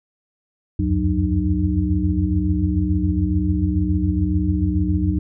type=tone cluster; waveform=sine; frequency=69.9 / 85 / 92 / 182.9 / 304.7 Hz; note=C#2 / F2 / F#2 / F#3 / D#4; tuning=+15 / -46 / -9 / -20 / -36 cents; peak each=-23 dBFS; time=0.79-5.19 s; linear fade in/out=5 ms; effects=none